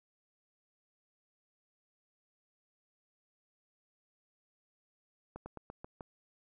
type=slowing click train; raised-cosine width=1 ms; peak=-30 dBFS; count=6; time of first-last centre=5.36-6.008 s; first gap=100 ms; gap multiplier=1.13; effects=none